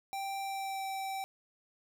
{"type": "tone with pitch glide", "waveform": "square", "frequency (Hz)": [784, 774.5], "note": ["G5", "G5"], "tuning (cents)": [0, -21], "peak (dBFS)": -36, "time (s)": [0.13, 1.24], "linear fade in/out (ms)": 0, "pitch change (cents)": -21, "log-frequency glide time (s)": [0.41, 0.85], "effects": []}